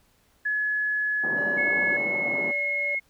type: tone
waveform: sine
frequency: 1700 Hz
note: G#6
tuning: 40 cents sharp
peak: -23 dBFS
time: 0.45-1.97 s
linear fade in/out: 10 ms
type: band-pass noise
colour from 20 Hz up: pink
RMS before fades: -35 dBFS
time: 1.23-2.52 s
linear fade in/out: 10 ms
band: 180 to 950 Hz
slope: 24 dB/octave
type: tone with tremolo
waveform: triangle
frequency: 580 Hz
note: D5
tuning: 22 cents flat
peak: -31 dBFS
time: 1.37-2.95 s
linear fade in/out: 2 ms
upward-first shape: triangle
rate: 2 Hz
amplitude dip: 30%
type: tone with pitch glide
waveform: sine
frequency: 2190 to 2165 Hz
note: C#7 to C#7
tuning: -22 to -41 cents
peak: -24 dBFS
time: 1.57-3 s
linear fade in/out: 20 ms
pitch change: -19 cents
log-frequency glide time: 1.79-2.63 s
effects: pink hiss -64 dBFS RMS until 3.09 s